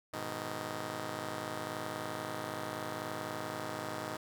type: chord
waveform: 5% pulse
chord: G# minor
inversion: none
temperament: just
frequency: 103.83 / 124.59 / 155.74 Hz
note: G#2 / B2 / D#3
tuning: 0 / +16 / +2 cents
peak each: -32 dBFS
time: 0.13-4.17 s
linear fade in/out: 5 ms
effects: none